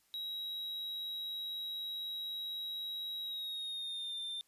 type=tone with pitch glide; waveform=triangle; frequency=3846 to 3588 Hz; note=B7 to A7; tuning=-47 to +33 cents; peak=-37 dBFS; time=0.14-4.41 s; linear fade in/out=0 ms; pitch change=-120 cents; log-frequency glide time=3.22-4.2 s; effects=white hiss -72 dBFS RMS until 4.47 s + resampled to 32000 Hz